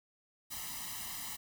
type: noise with comb filter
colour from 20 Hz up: white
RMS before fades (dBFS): -42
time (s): 0.5-1.37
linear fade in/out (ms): 20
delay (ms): 1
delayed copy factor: +0.95
effects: none